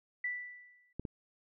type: tone with exponential decay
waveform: sine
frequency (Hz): 1972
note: B6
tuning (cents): -3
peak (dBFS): -31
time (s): 0.24-0.93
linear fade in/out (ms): 5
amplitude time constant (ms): 150
type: clicks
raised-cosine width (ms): 3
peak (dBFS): -25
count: 2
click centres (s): 0.996 / 1.052
effects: none